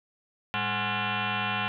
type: tone with frequency modulation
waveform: sine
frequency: 830.6 Hz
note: G#5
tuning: in tune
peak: -26 dBFS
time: 0.54-1.68 s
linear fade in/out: 0 ms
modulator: 314 Hz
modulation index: 7.3
effects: none